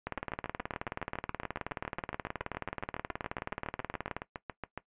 two click trains, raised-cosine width 0.5 ms, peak -22 / -19 dBFS, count 34 / 78, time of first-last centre 0.18-4.776 / 0.07-4.166 s, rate 7.18 / 18.8 Hz, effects noise-tail reverb RT60 0.1 s tail -17 dB re dry + resampled to 8000 Hz

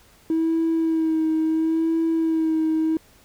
triangle tone with vibrato, 322 Hz, E4, 41 cents flat, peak -15 dBFS, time 0.3-2.97 s, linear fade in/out 2 ms, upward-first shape sine, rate 0.73 Hz, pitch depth 28 cents each way, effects tanh soft clip ceiling -15 dBFS + pink hiss -54 dBFS RMS until 3.24 s

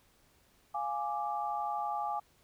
sine chord, D diminished, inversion first, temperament equal, 698.5 / 830.6 / 1174.7 Hz, F5 / Ab5 / D6, 0 / 0 / 0 cents, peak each -39 / -34 / -38 dBFS, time 0.74-2.2 s, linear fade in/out 10 ms, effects pink hiss -67 dBFS RMS until 2.43 s

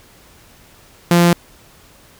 sawtooth tone, 172.7 Hz, F3, 19 cents flat, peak -5 dBFS, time 1.11-1.33 s, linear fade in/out 2 ms, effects pink hiss -47 dBFS RMS until 2.19 s

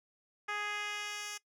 10% pulse tone with band-pass filter sweep, 415.3 Hz, G#4, in tune, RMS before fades -39 dBFS, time 0.48-1.38 s, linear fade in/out 10 ms, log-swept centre 1600 to 6000 Hz, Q 0.96, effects noise-tail reverb RT60 0.1 s tail -20 dB re dry

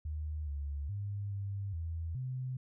sine tone with pitch steps, 76.5 / 71.5 / 101.2 / 99.4 / 82.3 / 128.6 Hz, D#2 / D2 / G#2 / G2 / E2 / C3, -29 / -46 / -44 / +25 / -2 / -30 cents, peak -35 dBFS, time 0.05-2.57 s, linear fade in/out 5 ms, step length 420 ms, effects none

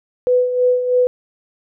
sine tone with tremolo, 498.1 Hz, B4, 15 cents sharp, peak -10 dBFS, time 0.27-1.07 s, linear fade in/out 0 ms, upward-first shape sine, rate 3.1 Hz, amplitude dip 60%, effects none

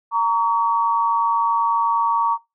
sine tone pair together, 927.7 / 1132 Hz, A#5 / C#6, -9 / +36 cents, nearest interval minor third, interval 345 cents, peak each -19 dBFS, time 0.11-2.38 s, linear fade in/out 50 ms, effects noise-tail reverb RT60 0.2 s tail -18 dB re dry

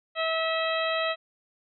harmonic tone with a mistuned harmonic, 648 Hz, E5, 30 cents flat, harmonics 1 / 2 / 3 / 4 / 5 / 6, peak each -28 / -31 / -33 / -34 / -35 / -36 dBFS, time 0.15-1.16 s, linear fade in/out 50 ms, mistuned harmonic 5, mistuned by -17 cents, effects none

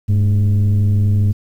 sine tone with frequency modulation, 100.5 Hz, G2, 44 cents sharp, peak -9 dBFS, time 0.08-1.33 s, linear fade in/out 20 ms, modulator 113 Hz, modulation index 0.46, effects tanh soft clip ceiling -9 dBFS + 8-bit

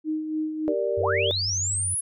sine tone with tremolo, 311 Hz, D#4, 1 cent flat, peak -23 dBFS, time 0.04-0.75 s, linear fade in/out 50 ms, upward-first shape sine, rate 3.5 Hz, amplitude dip 50%
sine chord, G minor, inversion none, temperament equal, 392 / 466.2 / 587.3 Hz, G4 / Bb4 / D5, 0 / 0 / 0 cents, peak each -28 / -27 / -26 dBFS, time 0.68-1.31 s, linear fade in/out 0 ms
sine tone, 95.1 Hz, F#2, 48 cents sharp, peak -30 dBFS, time 0.97-1.95 s, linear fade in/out 10 ms
sine linear sweep, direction up, 311.1 to 10840 Hz, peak -24 dBFS, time 1-2.01 s, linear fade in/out 10 ms
effects none

